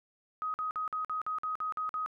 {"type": "tone bursts", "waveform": "sine", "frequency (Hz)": 1258, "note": "D#6", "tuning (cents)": 19, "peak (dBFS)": -31, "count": 10, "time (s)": [0.42, 2.061], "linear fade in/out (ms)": 0, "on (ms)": 120, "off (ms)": 49, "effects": []}